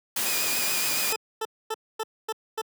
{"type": "noise", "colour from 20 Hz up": "white", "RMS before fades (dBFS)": -27, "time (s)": [0.16, 1.13], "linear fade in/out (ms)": 5}
{"type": "tone with vibrato", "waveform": "20% pulse", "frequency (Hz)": 2463, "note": "D#7", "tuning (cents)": -18, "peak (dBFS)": -25, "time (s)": [0.26, 1.16], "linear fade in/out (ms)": 2, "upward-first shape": "sine", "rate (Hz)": 7.1, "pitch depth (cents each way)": 39}
{"type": "tone bursts", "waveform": "20% pulse", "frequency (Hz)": 440.6, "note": "A4", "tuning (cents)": 2, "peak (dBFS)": -22, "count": 6, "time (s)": [1.12, 2.616], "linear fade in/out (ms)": 5, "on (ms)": 41, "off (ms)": 250}
{"effects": ["high-pass 150 Hz 12 dB/octave"]}